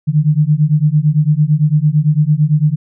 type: beating tone pair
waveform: sine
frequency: 146.83 / 155.73 Hz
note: D3 / D#3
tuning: 0 / +2 cents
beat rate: 8.9 Hz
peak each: -12 dBFS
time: 0.07-2.76 s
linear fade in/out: 20 ms
effects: none